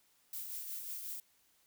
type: noise with tremolo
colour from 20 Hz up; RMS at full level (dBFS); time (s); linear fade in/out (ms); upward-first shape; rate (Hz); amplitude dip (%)
violet; -41; 0.33-1.2; 2; triangle; 5.5; 45
effects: white hiss -71 dBFS RMS until 1.66 s